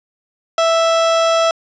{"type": "tone", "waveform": "30% pulse", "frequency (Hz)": 659.3, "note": "E5", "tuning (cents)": 0, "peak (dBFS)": -9, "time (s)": [0.58, 1.51], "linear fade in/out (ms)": 2, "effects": ["resampled to 16000 Hz", "8-bit"]}